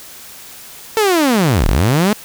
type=linear two-way sweep; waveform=sawtooth; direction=down then up; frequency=451.3 to 30.87 to 219.4 Hz; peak=-7 dBFS; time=0.97-2.13 s; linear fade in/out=0 ms; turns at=1.67 s; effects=white hiss -36 dBFS RMS until 2.24 s